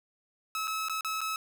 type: tone with dropouts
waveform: sawtooth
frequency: 1294 Hz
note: E6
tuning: 32 cents flat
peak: -27 dBFS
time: 0.55-1.36 s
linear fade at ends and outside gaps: 1 ms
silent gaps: 0.673-0.678 / 0.885-0.896 / 1.009-1.047 / 1.207-1.214 s
effects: none